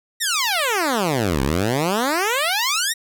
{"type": "exponential two-way sweep", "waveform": "10% pulse", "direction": "down then up", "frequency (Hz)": [1934, 63.6, 1934], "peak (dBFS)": -10, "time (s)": [0.2, 2.94], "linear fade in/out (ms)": 20, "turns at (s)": 1.42, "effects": []}